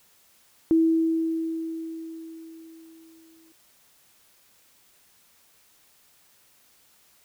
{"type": "tone with exponential decay", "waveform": "sine", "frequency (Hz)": 325.5, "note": "E4", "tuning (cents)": -22, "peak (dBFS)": -15, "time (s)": [0.71, 3.52], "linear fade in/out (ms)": 0, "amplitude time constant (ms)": 610, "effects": ["white hiss -60 dBFS RMS until 7.24 s"]}